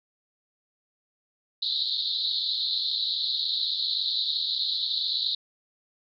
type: band-pass noise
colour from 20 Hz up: pink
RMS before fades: -28 dBFS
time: 1.62-5.35 s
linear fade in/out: 5 ms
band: 3700 to 4300 Hz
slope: 96 dB/octave
effects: none